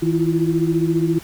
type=tone cluster; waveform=sine; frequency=161.3 / 328.1 / 342.8 Hz; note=E3 / E4 / F4; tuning=-37 / -8 / -32 cents; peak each=-20 dBFS; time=0.02-1.19 s; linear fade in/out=10 ms; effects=pink hiss -40 dBFS RMS until 1.23 s